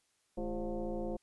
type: tone with frequency modulation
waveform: sine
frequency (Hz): 157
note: D#3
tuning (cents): +16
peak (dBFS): -34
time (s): 0.37-1.17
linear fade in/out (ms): 10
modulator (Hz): 185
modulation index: 2.6
effects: white hiss -75 dBFS RMS until 1.22 s + resampled to 24000 Hz